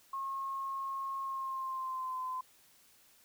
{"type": "tone with pitch glide", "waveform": "sine", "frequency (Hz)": [1082, 1024.8], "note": ["C#6", "C6"], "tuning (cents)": [-42, -36], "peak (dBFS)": -35, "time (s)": [0.13, 2.41], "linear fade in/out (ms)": 5, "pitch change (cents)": -94, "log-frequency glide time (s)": [1.21, 2.2], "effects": ["white hiss -64 dBFS RMS until 3.24 s"]}